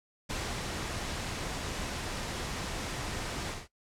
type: noise with ADSR envelope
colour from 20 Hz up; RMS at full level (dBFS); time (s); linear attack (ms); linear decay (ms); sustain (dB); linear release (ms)
pink; -34; 0.29-3.68; 15; 280; -2; 190
effects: noise-tail reverb RT60 0.1 s tail -17 dB re dry + low-pass 8000 Hz 12 dB/octave